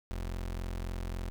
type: tone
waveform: 30% pulse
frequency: 43.65 Hz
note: F1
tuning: in tune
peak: -32 dBFS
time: 0.11-1.3 s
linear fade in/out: 0 ms
effects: 12-bit